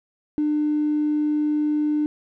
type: tone with tanh clipping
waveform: triangle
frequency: 300 Hz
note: D4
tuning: 37 cents sharp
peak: -18 dBFS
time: 0.38-2.06 s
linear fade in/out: 0 ms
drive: 1 dB
effects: none